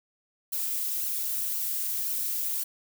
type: noise with flanger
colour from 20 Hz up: violet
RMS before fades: -30 dBFS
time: 0.52-2.64 s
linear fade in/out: 10 ms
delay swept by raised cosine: 0.68 to 3.28 ms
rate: 1.9 Hz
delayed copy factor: +0.5
effects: none